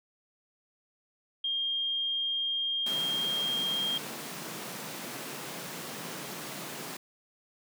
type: tone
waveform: sine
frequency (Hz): 3216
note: G7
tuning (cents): +44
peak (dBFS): -28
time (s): 1.44-3.98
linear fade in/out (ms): 5
type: high-pass noise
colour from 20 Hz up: pink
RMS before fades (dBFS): -40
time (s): 2.86-6.97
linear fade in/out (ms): 5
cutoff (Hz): 140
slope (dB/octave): 48
effects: none